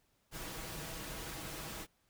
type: noise with comb filter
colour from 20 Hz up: pink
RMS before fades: -44 dBFS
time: 0.31-1.87 s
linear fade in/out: 50 ms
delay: 6.2 ms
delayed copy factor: +0.5
effects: pink hiss -75 dBFS RMS until 2.09 s